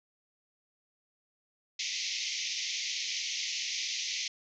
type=band-pass noise; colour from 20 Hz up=white; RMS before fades=-35 dBFS; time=1.79-4.28 s; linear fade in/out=5 ms; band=2000 to 6500 Hz; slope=96 dB/octave; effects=none